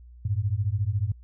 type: beating tone pair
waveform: sine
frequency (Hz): 95.4 / 109.4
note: G2 / A2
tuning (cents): -47 / -9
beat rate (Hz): 14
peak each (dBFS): -26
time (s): 0.25-1.12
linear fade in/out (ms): 5
effects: added 60 Hz sine -45 dBFS peak until 1.23 s